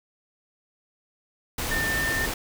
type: tone in noise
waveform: sine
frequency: 1799 Hz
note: A6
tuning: 38 cents sharp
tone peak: -25 dBFS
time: 1.71-2.26 s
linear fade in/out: 5 ms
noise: pink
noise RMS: -29 dBFS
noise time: 1.58-2.34 s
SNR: +1 dB
effects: none